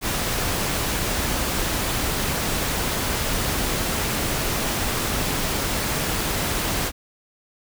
pink noise, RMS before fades -24 dBFS, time 0.01-6.92 s, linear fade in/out 50 ms, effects none

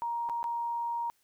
sine tone with dropouts, 939 Hz, A#5, 12 cents sharp, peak -30 dBFS, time 0.02-1.1 s, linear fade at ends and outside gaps 0 ms, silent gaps 0.29-0.297 / 0.43-0.441 s, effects white hiss -71 dBFS RMS until 1.23 s

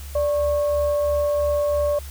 sine tone with frequency modulation, 585 Hz, D5, 7 cents flat, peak -18 dBFS, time 0.15-1.99 s, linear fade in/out 5 ms, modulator 512 Hz, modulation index 0.36, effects added 70 Hz sine -33 dBFS peak until 2.1 s + white hiss -43 dBFS RMS until 2.1 s

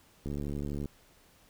click train, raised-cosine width 3 ms, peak -24 dBFS, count 44, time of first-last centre 0.26-0.857 s, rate 72 Hz, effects pink hiss -62 dBFS RMS until 1.49 s

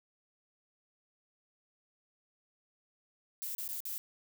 violet noise with dropouts, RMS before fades -39 dBFS, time 3.42-3.98 s, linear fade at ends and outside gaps 0 ms, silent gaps 3.55-3.582 / 3.678-3.689 / 3.804-3.854 s, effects none

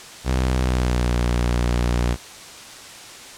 sawtooth tone with pitch glide, 63.7 to 60.12 Hz, C2 to B1, -46 to -46 cents, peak -14 dBFS, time 0.24-2.17 s, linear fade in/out 50 ms, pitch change -100 cents, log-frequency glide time 0.52-1.16 s, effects white hiss -39 dBFS RMS until 3.37 s + low-pass 8000 Hz 12 dB/octave

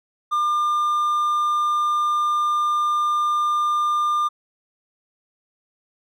triangle tone, 1200 Hz, D6, 37 cents sharp, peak -16 dBFS, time 0.31-4.29 s, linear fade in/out 20 ms, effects none

